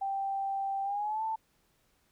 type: tone with pitch glide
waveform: sine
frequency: 784 to 885.1 Hz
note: G5 to A5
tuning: 0 to +10 cents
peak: -30 dBFS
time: 0.01-1.36 s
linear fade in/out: 10 ms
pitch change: +210 cents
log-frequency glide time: 0.83-1.23 s
effects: pink hiss -71 dBFS RMS until 2.11 s